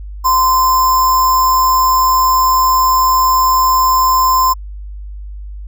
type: tone with sample-and-hold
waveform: sine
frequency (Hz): 1031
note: C6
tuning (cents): -26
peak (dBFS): -8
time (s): 0.24-4.54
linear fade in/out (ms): 20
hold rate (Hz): 6300
effects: added 50 Hz sine -25 dBFS peak until 5.67 s